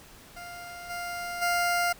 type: tone with level steps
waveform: 20% pulse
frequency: 700 Hz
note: F5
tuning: 4 cents sharp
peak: -35 / -28 / -19 dBFS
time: 0.36-1.93 s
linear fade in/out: 10 ms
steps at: 0.89 / 1.41 s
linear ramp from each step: 20 ms
effects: pink hiss -51 dBFS RMS until 1.99 s